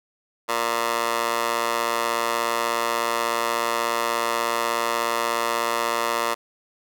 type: tone with high-pass filter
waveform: 15% pulse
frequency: 116.54 Hz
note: A#2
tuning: in tune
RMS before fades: -24 dBFS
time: 0.48-6.35 s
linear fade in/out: 20 ms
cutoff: 770 Hz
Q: 2.3
effects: none